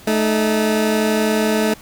20% pulse tone pair together, 217 / 309.7 Hz, A3 / D#4, -24 / -8 cents, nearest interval tritone, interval 616 cents, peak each -11 / -18 dBFS, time 0.07-1.74 s, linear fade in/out 5 ms, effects pink hiss -43 dBFS RMS until 1.81 s

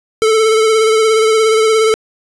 square tone with vibrato, 440 Hz, A4, in tune, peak -9 dBFS, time 0.22-1.94 s, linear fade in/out 0 ms, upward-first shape triangle, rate 17 Hz, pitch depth 37 cents each way, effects resampled to 24000 Hz + 8-bit

